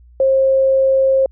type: tone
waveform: sine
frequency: 534 Hz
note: C5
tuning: 35 cents sharp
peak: -10 dBFS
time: 0.2-1.26 s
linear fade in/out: 2 ms
effects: added 60 Hz sine -42 dBFS peak until 1.31 s